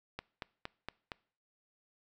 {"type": "click train", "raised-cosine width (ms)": 0.3, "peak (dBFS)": -23, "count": 5, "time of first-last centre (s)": [0.19, 1.118], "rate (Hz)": 4.31, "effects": ["noise-tail reverb RT60 0.5 s tail -23 dB re dry"]}